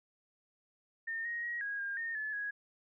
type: tone with pitch steps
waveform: sine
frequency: 1820 / 1877 / 1897 / 1645 / 1610 / 1834 / 1725 / 1662 Hz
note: A#6 / A#6 / A#6 / G#6 / G6 / A#6 / A6 / G#6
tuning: -42 / +11 / +30 / -17 / +46 / -29 / -35 / +1 cents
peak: -35 dBFS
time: 1.07-2.51 s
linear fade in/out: 10 ms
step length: 180 ms
effects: none